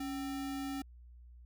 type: tone with sample-and-hold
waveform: sine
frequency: 277.2 Hz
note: C#4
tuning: in tune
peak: -36 dBFS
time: 0-0.82 s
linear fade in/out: 5 ms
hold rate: 1050 Hz
effects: added 60 Hz sine -52 dBFS peak until 1.45 s